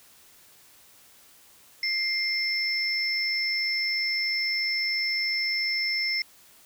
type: tone pair together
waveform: sine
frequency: 2100 / 5297 Hz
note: C7 / E8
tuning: +6 / +8 cents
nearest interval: octave + major third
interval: 1602 cents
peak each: -27 dBFS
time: 1.83-6.22 s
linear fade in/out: 2 ms
effects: white hiss -55 dBFS RMS until 6.65 s